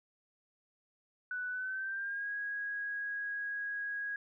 sine tone with pitch glide, 1488 to 1651 Hz, F#6 to G#6, +9 to -11 cents, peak -35 dBFS, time 1.31-4.16 s, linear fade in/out 2 ms, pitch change +180 cents, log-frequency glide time 1.5-2.3 s, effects none

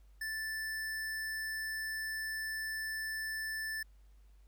square tone, 1760 Hz, A6, in tune, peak -37 dBFS, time 0.21-3.83 s, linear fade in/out 5 ms, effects added 50 Hz sine -57 dBFS peak until 4.47 s + pink hiss -75 dBFS RMS until 4.47 s

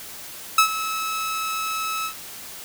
sawtooth tone with ADSR envelope, 1298 Hz, E6, 27 cents flat, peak -7 dBFS, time 0.58-2.14 s, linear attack 4 ms, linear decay 91 ms, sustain -14 dB, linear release 88 ms, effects white hiss -38 dBFS RMS until 2.64 s

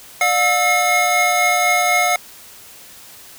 square tone cluster, 595 / 717 / 1310 / 2155 Hz, D5 / F5 / E6 / C#7, +22 / +45 / -11 / -49 cents, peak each -26 / -18 / -23 / -18 dBFS, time 0.21-2.16 s, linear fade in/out 2 ms, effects white hiss -41 dBFS RMS until 3.38 s

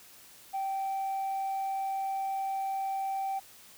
sine tone, 777 Hz, G5, 16 cents flat, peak -28 dBFS, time 0.53-3.4 s, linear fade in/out 20 ms, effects tanh soft clip ceiling -28 dBFS + white hiss -54 dBFS RMS until 3.77 s

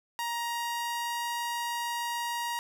sawtooth tone with pitch glide, 941 to 946.5 Hz, A#5 to A#5, +16 to +26 cents, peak -27 dBFS, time 0.19-2.59 s, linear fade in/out 0 ms, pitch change +10 cents, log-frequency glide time 0.39-1.3 s, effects none

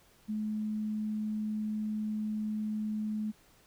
sine tone, 214 Hz, A3, 48 cents flat, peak -31 dBFS, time 0.28-3.32 s, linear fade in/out 20 ms, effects pink hiss -63 dBFS RMS until 3.66 s

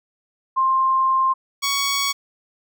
sine / 10% pulse tone pair in turn, 1055 / 1117.7 Hz, C6 / C#6, +14 / +14 cents, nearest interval minor second, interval 100 cents, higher second, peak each -15 / -11 dBFS, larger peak second, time 0.56-1.34 / 1.62-2.13 s, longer first, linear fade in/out 20 ms, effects none

